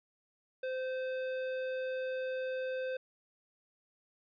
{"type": "tone with hard clipping", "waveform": "sine", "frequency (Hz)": 517, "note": "C5", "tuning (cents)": -21, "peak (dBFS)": -36, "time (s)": [0.63, 2.97], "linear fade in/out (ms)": 5, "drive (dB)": 12, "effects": ["resampled to 11025 Hz"]}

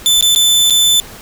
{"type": "tone with dropouts", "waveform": "sawtooth", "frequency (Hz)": 3520, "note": "A7", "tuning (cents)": 0, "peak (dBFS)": -5, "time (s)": [0.06, 1], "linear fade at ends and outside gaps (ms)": 0, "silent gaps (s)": [[0.21, 0.225], [0.349, 0.36], [0.699, 0.706]], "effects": ["pink hiss -34 dBFS RMS until 1.21 s"]}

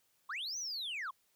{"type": "linear two-way sweep", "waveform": "sine", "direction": "up then down", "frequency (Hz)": [986, 6200, 986], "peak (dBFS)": -35, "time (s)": [0.29, 1.11], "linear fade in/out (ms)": 10, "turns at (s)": 0.58, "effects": ["tanh soft clip ceiling -36 dBFS", "white hiss -74 dBFS RMS until 1.35 s"]}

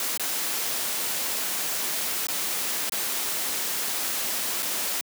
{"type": "noise with dropouts", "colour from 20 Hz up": "white", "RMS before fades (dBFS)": -28, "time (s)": [0, 5.01], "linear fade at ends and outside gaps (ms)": 1, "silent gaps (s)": [[0.174, 0.196], [2.269, 2.284], [2.895, 2.921], [4.624, 4.628]], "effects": ["high-pass 200 Hz 12 dB/octave"]}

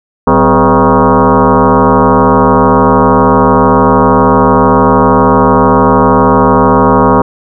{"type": "tone with frequency modulation", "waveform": "sine", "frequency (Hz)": 343, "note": "F4", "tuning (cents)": -31, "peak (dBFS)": -3, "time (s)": [0.27, 7.22], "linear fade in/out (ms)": 5, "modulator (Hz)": 151, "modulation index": 5.6, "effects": []}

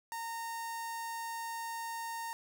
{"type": "tone with notch filter", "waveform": "sawtooth", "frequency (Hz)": 920, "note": "A#5", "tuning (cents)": -23, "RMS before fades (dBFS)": -40, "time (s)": [0.12, 2.33], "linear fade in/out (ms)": 0, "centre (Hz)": 3200, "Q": 1.4, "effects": []}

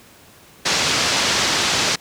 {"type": "low-pass noise", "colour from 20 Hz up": "white", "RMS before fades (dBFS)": -19, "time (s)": [0.65, 1.96], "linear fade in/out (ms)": 10, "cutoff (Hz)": 6100, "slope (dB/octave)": 24, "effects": ["pink hiss -47 dBFS RMS until 2 s", "high-pass 80 Hz 12 dB/octave"]}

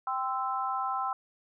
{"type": "chord", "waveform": "sine", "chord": "C major", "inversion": "second", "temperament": "equal with one note detuned", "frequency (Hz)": [784, 1036.9, 1318.5], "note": ["G5", "C6", "E6"], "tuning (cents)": [0, -16, 0], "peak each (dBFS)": -33, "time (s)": [0.07, 1.13], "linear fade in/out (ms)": 2, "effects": []}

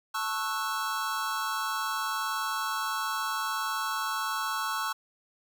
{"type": "chord", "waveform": "square", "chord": "F# minor seventh", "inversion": "first", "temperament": "equal with one note detuned", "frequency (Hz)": [880, 1099.2, 1318.5, 1480], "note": ["A5", "C#6", "E6", "F#6"], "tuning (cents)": [0, -15, 0, 0], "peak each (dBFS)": [-37, -34, -35, -37], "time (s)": [0.14, 4.93], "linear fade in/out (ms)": 10, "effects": []}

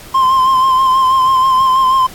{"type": "tone with vibrato", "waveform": "triangle", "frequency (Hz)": 1046.5, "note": "C6", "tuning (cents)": 0, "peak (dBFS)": -6, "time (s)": [0.14, 2.07], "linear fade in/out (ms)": 10, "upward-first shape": "sine", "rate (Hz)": 6.2, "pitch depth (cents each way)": 34, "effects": ["pink hiss -35 dBFS RMS until 2.14 s", "AAC 64 kbps"]}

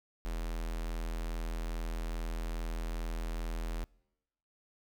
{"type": "tone with notch filter", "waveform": "square", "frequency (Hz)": 41.2, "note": "E1", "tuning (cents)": 0, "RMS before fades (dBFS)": -36, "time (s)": [0.25, 3.84], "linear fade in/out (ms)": 0, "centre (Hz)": 110, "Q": 0.87, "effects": ["noise-tail reverb RT60 1.0 s tail -26 dB re dry"]}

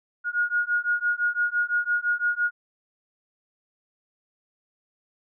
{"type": "beating tone pair", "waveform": "sine", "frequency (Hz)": [1435, 1440.9], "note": ["F6", "F#6"], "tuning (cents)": [47, -46], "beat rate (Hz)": 5.9, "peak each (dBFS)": -25, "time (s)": [0.24, 2.51], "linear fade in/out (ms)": 50, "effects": []}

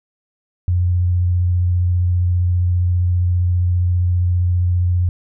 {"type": "tone with vibrato", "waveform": "sine", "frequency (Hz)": 89, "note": "F2", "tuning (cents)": 33, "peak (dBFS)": -13, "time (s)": [0.68, 5.09], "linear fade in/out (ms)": 0, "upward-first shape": "triangle", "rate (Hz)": 15, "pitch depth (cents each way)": 20, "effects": []}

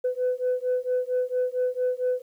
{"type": "beating tone pair", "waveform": "sine", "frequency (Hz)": [500, 504.4], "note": ["B4", "B4"], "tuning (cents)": [21, 36], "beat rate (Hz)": 4.4, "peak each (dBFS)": -25, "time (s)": [0.04, 2.22], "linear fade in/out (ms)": 10, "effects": ["tanh soft clip ceiling -18 dBFS", "10-bit"]}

